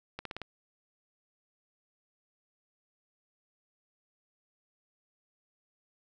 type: accelerating click train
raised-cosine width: 0.3 ms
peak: -22 dBFS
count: 5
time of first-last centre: 0.19-0.417 s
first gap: 63 ms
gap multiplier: 0.93
effects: none